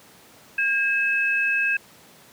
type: tone pair together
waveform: sine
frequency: 1617 / 2585 Hz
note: G#6 / E7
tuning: -47 / -34 cents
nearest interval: minor sixth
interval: 813 cents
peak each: -22 dBFS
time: 0.58-1.77 s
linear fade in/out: 5 ms
effects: pink hiss -50 dBFS RMS until 2.32 s + high-pass 150 Hz 12 dB/octave